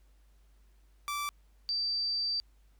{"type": "tone pair in turn", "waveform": ["sawtooth", "sine"], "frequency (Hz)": [1165, 4660], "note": ["D6", "D8"], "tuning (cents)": [-14, -14], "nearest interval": "2 octaves", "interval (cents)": 2400, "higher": "second", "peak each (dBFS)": [-29, -29], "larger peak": "neither", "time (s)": [[1.08, 1.29], [1.69, 2.4]], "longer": "second", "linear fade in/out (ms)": 0, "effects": ["added 50 Hz sine -59 dBFS peak until 2.79 s", "pink hiss -73 dBFS RMS until 2.79 s"]}